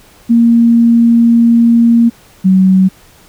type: tone pair in turn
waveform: sine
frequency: 233.1 / 188.42 Hz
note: A#3 / F#3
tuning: 0 / +32 cents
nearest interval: major third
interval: 368 cents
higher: first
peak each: -4 dBFS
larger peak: neither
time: 0.29-2.1 / 2.44-2.89 s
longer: first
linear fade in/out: 20 ms
effects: pink hiss -43 dBFS RMS until 3.28 s